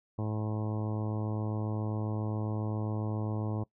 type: harmonic tone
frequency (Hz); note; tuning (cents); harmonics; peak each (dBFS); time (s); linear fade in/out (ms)
107.4; A2; -41; 1 / 2 / 3 / 4 / 5 / 6 / 7 / 8 / 9 / 10; -32 / -38 / -40 / -44 / -45 / -48 / -49 / -50 / -50 / -52; 0.18-3.64; 10
effects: noise-tail reverb RT60 0.1 s tail -21 dB re dry